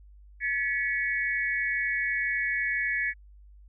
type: tone cluster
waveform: sine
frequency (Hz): 1714 / 1936 / 2224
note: A6 / B6 / C#7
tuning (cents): -46 / -35 / +5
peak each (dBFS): -30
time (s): 0.4-3.14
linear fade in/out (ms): 50
effects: added 50 Hz sine -49 dBFS peak until 3.68 s